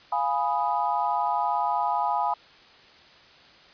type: chord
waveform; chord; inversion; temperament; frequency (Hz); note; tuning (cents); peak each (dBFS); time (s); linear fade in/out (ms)
sine; F half-diminished seventh; none; equal; 698.5 / 830.6 / 987.8 / 1244.5; F5 / Ab5 / Cb6 / Eb6; 0 / 0 / 0 / 0; -30 / -26 / -27 / -32; 0.12-2.34; 5
effects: white hiss -52 dBFS RMS until 3.73 s + resampled to 11025 Hz